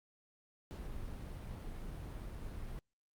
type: noise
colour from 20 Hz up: brown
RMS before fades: -44 dBFS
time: 0.71-2.79 s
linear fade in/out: 0 ms
effects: Opus 48 kbps